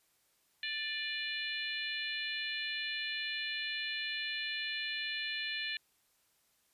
harmonic tone with a mistuned harmonic, 587.3 Hz, D5, in tune, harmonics 3 / 4 / 5 / 6 / 7, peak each -40 / -41 / -42 / -43 / -43 dBFS, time 0.63-5.77 s, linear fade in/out 2 ms, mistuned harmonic 4, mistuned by +38 cents, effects white hiss -73 dBFS RMS until 6.73 s + resampled to 32000 Hz

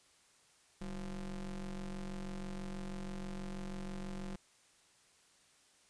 square ring-modulated tone, 85.9 Hz, F2, 28 cents flat, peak -38 dBFS, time 0.81-4.36 s, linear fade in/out 5 ms, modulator 109 Hz, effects white hiss -67 dBFS RMS until 5.89 s + resampled to 22050 Hz

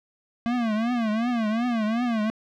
square tone with vibrato, 228.9 Hz, A#3, 31 cents flat, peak -23 dBFS, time 0.46-2.3 s, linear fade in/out 0 ms, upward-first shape triangle, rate 2.7 Hz, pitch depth 160 cents each way, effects low-pass 3000 Hz 12 dB/octave + 10-bit

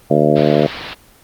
harmonic tone, 74.8 Hz, D2, 32 cents sharp, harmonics 2 / 3 / 4 / 5 / 6 / 7 / 8 / 9, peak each -18 / -18 / -18 / -18 / -18 / -18 / -18 / -18 dBFS, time 0.1-0.67 s, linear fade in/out 10 ms
white low-pass noise, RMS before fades -28 dBFS, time 0.35-0.95 s, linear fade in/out 20 ms, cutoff 4400 Hz, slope 48 dB/octave
effects pink hiss -47 dBFS RMS until 1.23 s + Opus 24 kbps

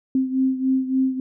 sine beating tone pair, 261.6 / 265.1 Hz, C4 / C4, 0 / +23 cents, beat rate 3.5 Hz, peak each -19 / -24 dBFS, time 0.15-1.2 s, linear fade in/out 2 ms, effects none

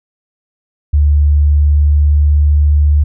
sine tone with pitch glide, 73.3 to 73.81 Hz, D2 to D2, -3 to +9 cents, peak -6 dBFS, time 0.93-3.04 s, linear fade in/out 10 ms, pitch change +12 cents, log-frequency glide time 1.21-2.54 s, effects none

